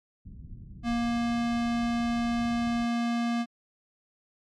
pink low-pass noise, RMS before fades -43 dBFS, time 0.25-2.86 s, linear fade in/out 10 ms, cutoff 200 Hz, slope 24 dB/octave
square tone, 235.5 Hz, A#3, 18 cents sharp, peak -26 dBFS, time 0.83-3.46 s, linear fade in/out 50 ms
effects low-pass 5000 Hz 12 dB/octave + MP3 96 kbps

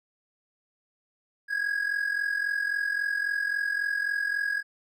triangle tone with amplitude modulation, 1649 Hz, G#6, 13 cents flat, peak -20 dBFS, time 1.48-4.63 s, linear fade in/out 50 ms, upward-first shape sine, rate 43.7 Hz, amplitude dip 75%, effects tanh soft clip ceiling -17 dBFS

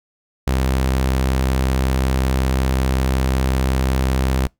sawtooth tone, 65.41 Hz, C2, in tune, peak -12 dBFS, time 0.47-4.47 s, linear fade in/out 5 ms, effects noise-tail reverb RT60 0.2 s tail -26 dB re dry

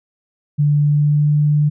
sine tone with pitch glide, 146.83 to 148.54 Hz, D3 to D3, 0 to +20 cents, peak -11 dBFS, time 0.58-1.7 s, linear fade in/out 20 ms, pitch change +20 cents, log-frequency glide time 0.82-1.34 s, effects none

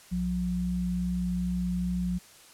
sine tone pair together, 60.67 / 179.5 Hz, B1 / F3, -30 / +48 cents, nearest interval octave + perfect fifth, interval 1878 cents, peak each -34 / -27 dBFS, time 0.11-2.19 s, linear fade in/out 20 ms, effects white hiss -53 dBFS RMS until 2.53 s + low-pass 11000 Hz 12 dB/octave

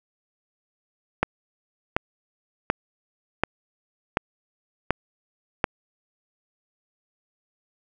click train, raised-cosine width 0.5 ms, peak -4 dBFS, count 7, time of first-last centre 1.23-5.642 s, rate 1.36 Hz, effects none

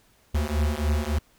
square beating tone pair, 73 / 76.5 Hz, D2 / D#2, -10 / -29 cents, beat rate 3.5 Hz, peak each -26 dBFS, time 0.34-1.19 s, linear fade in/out 10 ms, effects pink hiss -61 dBFS RMS until 1.38 s

